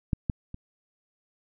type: clicks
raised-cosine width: 5 ms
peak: -12 / -13 / -25 dBFS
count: 3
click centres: 0.132 / 0.298 / 0.544 s
effects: none